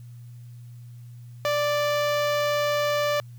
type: tone with notch filter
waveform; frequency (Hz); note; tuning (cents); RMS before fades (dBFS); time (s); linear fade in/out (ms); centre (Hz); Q
sawtooth; 587.3; D5; 0; -24; 1.45-3.2; 0; 9600; 0.74
effects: added 120 Hz sine -40 dBFS peak until 3.38 s + white hiss -63 dBFS RMS until 3.38 s